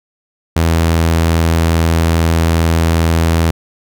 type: tone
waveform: sawtooth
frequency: 82.41 Hz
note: E2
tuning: in tune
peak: -6 dBFS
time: 0.56-3.51 s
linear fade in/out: 5 ms
effects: none